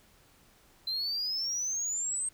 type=exponential sweep; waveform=sine; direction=up; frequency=4049 to 8430 Hz; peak=-28 dBFS; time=0.87-2.29 s; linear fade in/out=5 ms; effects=tanh soft clip ceiling -28 dBFS + pink hiss -62 dBFS RMS until 2.33 s